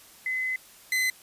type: tone pair in turn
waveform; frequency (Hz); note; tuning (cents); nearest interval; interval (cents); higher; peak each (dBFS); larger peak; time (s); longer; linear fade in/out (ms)
sine / 40% pulse; 2033 / 2033; B6 / B6; +50 / +50; unison; 0; neither; -26 / -22; second; 0.26-0.56 / 0.92-1.1; first; 2
effects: white hiss -52 dBFS RMS until 1.22 s + resampled to 32000 Hz